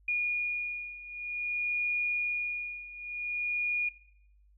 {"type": "beating tone pair", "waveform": "sine", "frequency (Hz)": [2438, 2438.53], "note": ["D#7", "D#7"], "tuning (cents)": [-36, -35], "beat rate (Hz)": 0.53, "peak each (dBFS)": [-34, -31], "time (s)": [0.08, 3.89], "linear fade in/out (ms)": 5, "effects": ["noise-tail reverb RT60 0.7 s tail -17 dB re dry", "added 50 Hz sine -59 dBFS peak until 4.57 s"]}